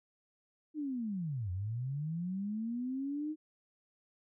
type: linear two-way sweep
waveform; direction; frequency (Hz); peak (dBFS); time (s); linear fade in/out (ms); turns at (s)
sine; down then up; 313.5 to 87.31 to 313.5; -34; 0.74-3.36; 50; 1.51
effects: none